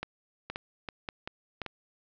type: two click trains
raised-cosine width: 0.3 ms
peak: -20 / -18 dBFS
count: 4 / 4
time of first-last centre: 0.5-1.663 / 0.03-1.617 s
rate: 2.58 / 1.89 Hz
effects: low-pass 5000 Hz 12 dB/octave